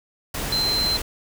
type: tone in noise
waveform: sine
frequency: 4100 Hz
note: C8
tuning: 36 cents flat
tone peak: -20 dBFS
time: 0.52-0.97 s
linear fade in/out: 5 ms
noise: pink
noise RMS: -28 dBFS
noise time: 0.34-1.02 s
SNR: +5 dB
effects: none